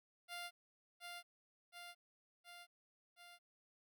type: tone with echo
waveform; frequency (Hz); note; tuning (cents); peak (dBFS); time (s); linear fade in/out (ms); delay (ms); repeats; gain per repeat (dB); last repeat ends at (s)
10% pulse; 699; F5; +1; -37; 0.28-0.51; 50; 720; 4; -3; 3.39
effects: none